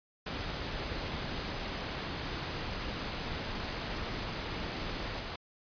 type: noise with level steps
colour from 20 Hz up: pink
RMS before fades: -37 / -39 dBFS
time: 0.26-5.36 s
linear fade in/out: 5 ms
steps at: 5.19 s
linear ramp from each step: 10 ms
effects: resampled to 11025 Hz